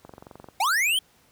click train, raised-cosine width 1 ms, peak -28 dBFS, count 11, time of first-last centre 0.05-0.487 s, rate 22.9 Hz
square linear sweep, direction up, 710 to 3219 Hz, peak -21 dBFS, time 0.6-0.99 s, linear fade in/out 5 ms
effects pink hiss -60 dBFS RMS until 1.31 s + high-pass 60 Hz 12 dB/octave

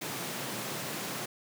pink high-pass noise, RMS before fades -37 dBFS, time 0.01-1.26 s, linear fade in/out 10 ms, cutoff 120 Hz, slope 48 dB/octave, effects none

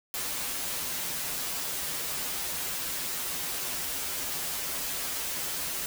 white noise with comb filter, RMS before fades -33 dBFS, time 0.14-5.86 s, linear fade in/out 0 ms, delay 9.3 ms, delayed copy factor -1, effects none

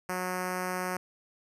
5% pulse tone with notch filter, 182.8 Hz, F#3, 21 cents flat, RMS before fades -33 dBFS, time 0.09-0.97 s, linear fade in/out 2 ms, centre 3600 Hz, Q 0.74, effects resampled to 32000 Hz

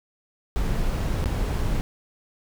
brown noise with dropouts, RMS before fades -24 dBFS, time 0.56-1.81 s, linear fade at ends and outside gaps 0 ms, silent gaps 1.241-1.258 / 1.586-1.591 s, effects none

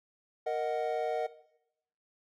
triangle chord, D# minor, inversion second, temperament equal, 466.2 / 622.3 / 740 Hz, A#4 / D#5 / F#5, 0 / 0 / 0 cents, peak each -32 dBFS, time 0.46-1.27 s, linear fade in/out 10 ms, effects noise-tail reverb RT60 0.8 s tail -17 dB re dry + AAC 64 kbps

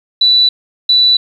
sine tone pair in turn, 3964 / 3964 Hz, B7 / B7, +6 / +6 cents, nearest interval unison, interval 0 cents, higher neither, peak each -6 dBFS, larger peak neither, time 0.21-0.49 / 0.89-1.17 s, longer neither, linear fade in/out 5 ms, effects 7-bit

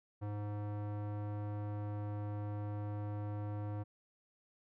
square tone with low-pass filter, 103.83 Hz, G#2, in tune, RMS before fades -40 dBFS, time 0.21-3.84 s, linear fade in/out 20 ms, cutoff 1000 Hz, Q 0.96, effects none

